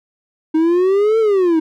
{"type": "exponential two-way sweep", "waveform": "triangle", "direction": "up then down", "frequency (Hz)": [311.1, 454.5, 311.1], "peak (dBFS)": -9, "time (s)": [0.54, 1.6], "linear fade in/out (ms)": 10, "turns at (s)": 1.19, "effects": []}